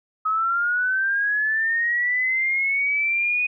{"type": "linear sweep", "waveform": "sine", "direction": "up", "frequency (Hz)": [1268, 2489], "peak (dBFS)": -19, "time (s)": [0.25, 3.47], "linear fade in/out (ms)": 10, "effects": []}